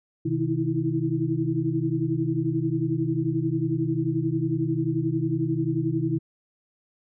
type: tone cluster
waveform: sine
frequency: 128.6 / 158.5 / 320.5 / 331.7 Hz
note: C3 / D#3 / E4 / E4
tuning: -30 / +32 / -49 / +11 cents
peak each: -28 dBFS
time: 0.25-6.19 s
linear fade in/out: 10 ms
effects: none